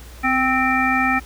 harmonic tone with a mistuned harmonic, 261.5 Hz, C4, 1 cent flat, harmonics 1 / 3 / 5 / 7 / 9, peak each -22 / -22 / -22 / -22 / -22 dBFS, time 0.23-1.2 s, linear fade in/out 20 ms, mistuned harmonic 1, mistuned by -19 cents, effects added 60 Hz sine -37 dBFS peak until 1.25 s + pink hiss -44 dBFS RMS until 1.25 s

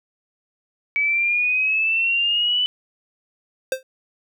sine exponential sweep, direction up, 2278 to 2998 Hz, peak -17 dBFS, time 0.96-2.66 s, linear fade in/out 0 ms
square tone with exponential decay, 523.3 Hz, C5, in tune, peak -17 dBFS, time 3.72-3.83 s, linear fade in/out 2 ms, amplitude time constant 23 ms
effects none

